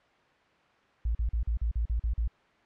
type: tone bursts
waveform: sine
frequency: 56.5 Hz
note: A1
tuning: 47 cents sharp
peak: -25 dBFS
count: 9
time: 1.05-2.278 s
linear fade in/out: 5 ms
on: 100 ms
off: 41 ms
effects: white hiss -62 dBFS RMS until 2.65 s + low-pass 2000 Hz 12 dB/octave